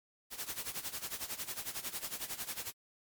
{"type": "noise with tremolo", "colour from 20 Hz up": "white", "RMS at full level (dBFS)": -38, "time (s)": [0.3, 2.73], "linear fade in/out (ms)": 50, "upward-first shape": "sine", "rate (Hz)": 11, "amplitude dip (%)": 80, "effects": ["MP3 96 kbps"]}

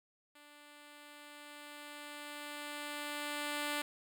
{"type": "tone with level ramp", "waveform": "5% pulse", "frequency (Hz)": 293.7, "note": "D4", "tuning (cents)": 0, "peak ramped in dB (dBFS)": [-46, -23], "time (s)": [0.35, 3.82], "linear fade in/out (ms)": 5, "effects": []}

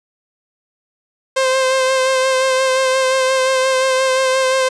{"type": "tone with vibrato", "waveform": "sawtooth", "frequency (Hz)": 523.3, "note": "C5", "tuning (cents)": 0, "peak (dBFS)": -9, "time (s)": [1.36, 4.69], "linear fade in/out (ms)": 10, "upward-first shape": "sine", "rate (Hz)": 5.7, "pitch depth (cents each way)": 23, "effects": ["resampled to 22050 Hz", "8-bit"]}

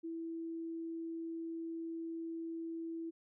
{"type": "tone", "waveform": "sine", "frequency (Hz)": 329.6, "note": "E4", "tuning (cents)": 0, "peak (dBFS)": -39, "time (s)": [0.03, 3.11], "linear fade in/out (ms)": 20, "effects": []}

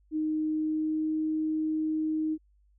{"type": "tone with pitch glide", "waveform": "sine", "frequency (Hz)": [310.2, 312.4], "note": ["D#4", "D#4"], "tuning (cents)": [-5, 7], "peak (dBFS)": -26, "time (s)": [0.11, 2.38], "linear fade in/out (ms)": 50, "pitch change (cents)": 12, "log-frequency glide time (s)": [0.5, 1.15], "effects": ["added 50 Hz sine -61 dBFS peak until 2.78 s"]}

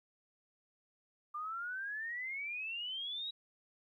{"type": "exponential sweep", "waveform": "sine", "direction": "up", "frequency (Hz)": [1187, 3869], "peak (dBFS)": -38, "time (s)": [1.34, 3.31], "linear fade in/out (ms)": 10, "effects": ["13-bit"]}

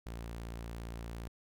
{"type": "tone", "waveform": "sawtooth", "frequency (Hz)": 57.4, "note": "A#1", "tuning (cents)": -26, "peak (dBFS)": -37, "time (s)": [0.06, 1.28], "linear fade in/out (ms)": 5, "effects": []}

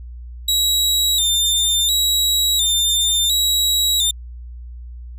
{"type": "tone with vibrato", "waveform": "sawtooth", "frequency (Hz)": 3729, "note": "A#7", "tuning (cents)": 0, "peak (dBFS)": -12, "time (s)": [0.48, 4.11], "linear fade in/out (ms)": 5, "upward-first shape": "square", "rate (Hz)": 0.71, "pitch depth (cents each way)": 62, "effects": ["added 60 Hz sine -31 dBFS peak until 5.18 s"]}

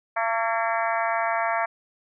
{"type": "harmonic tone with a mistuned harmonic", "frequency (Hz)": 226.9, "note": "A#3", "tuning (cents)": -47, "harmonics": [3, 4, 5, 6, 7, 8, 9, 10], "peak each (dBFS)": [-26, -28, -30, -32, -33, -34, -35, -36], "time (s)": [0.16, 1.66], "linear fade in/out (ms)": 10, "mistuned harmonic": 7, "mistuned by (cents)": 52, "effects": []}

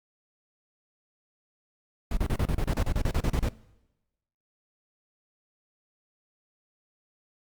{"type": "noise bursts", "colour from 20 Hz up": "brown", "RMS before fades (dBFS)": -25, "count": 15, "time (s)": [2.11, 3.487], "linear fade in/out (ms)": 2, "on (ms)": 61, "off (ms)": 33, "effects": ["noise-tail reverb RT60 1.0 s tail -21 dB re dry", "Opus 48 kbps"]}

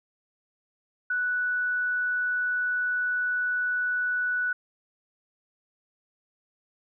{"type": "tone", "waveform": "sine", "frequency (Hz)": 1480, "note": "F#6", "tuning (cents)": 0, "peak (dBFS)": -24, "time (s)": [1.1, 4.53], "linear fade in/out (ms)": 5, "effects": []}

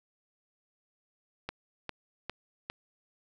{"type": "click train", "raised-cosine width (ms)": 0.3, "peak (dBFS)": -19, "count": 4, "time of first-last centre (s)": [1.49, 2.7], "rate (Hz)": 2.48, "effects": []}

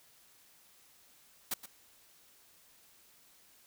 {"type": "noise with echo", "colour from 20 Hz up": "white", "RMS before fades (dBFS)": -34, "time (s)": [1.51, 1.54], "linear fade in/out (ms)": 5, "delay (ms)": 120, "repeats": 1, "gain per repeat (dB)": -13, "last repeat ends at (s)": 1.66, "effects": ["white hiss -63 dBFS RMS until 3.66 s"]}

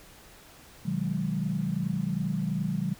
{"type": "chord", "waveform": "sine", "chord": "G# minor seventh", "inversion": "first", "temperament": "equal with one note detuned", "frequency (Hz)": [125.19, 155.56, 185, 207.7], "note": ["B2", "D#3", "F#3", "G#3"], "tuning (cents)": [24, 0, 0, 0], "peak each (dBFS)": [-36, -31, -30, -34], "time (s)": [0.85, 2.95], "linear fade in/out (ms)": 10, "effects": ["pink hiss -52 dBFS RMS until 2.99 s"]}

